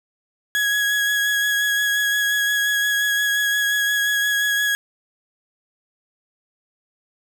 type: tone with vibrato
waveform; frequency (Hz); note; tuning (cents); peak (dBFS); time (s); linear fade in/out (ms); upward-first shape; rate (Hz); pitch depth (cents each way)
35% pulse; 1667; G#6; +6; -16; 0.55-4.75; 0; sine; 5.7; 16
effects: none